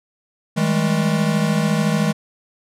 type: tone cluster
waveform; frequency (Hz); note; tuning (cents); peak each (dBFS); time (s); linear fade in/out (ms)
square; 160.1 / 198.3 / 212; D#3 / G3 / G#3; +50 / +20 / +36; -20 / -24 / -21; 0.56-2.13; 20
effects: low-pass 11000 Hz 12 dB/octave